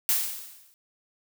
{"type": "noise with exponential decay", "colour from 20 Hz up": "blue", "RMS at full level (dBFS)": -21, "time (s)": [0.09, 0.74], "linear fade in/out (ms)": 0, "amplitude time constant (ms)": 140, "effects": []}